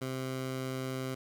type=tone; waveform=15% pulse; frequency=130.81 Hz; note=C3; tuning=in tune; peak=-28 dBFS; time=0.01-1.15 s; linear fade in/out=10 ms; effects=none